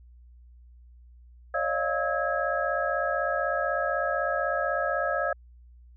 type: tone cluster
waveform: sine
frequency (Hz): 551 / 607 / 691 / 1291 / 1648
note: C#5 / D#5 / F5 / E6 / G#6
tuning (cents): -11 / -43 / -19 / -37 / -14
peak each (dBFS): -31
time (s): 1.54-5.33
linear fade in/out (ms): 5
effects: added 60 Hz sine -49 dBFS peak until 5.96 s